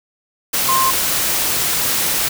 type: tone in noise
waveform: sine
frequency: 1055 Hz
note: C6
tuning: 14 cents sharp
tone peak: -14 dBFS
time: 0.68-0.91 s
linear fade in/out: 10 ms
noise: white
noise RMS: -18 dBFS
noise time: 0.53-2.29 s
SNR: +1 dB
effects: none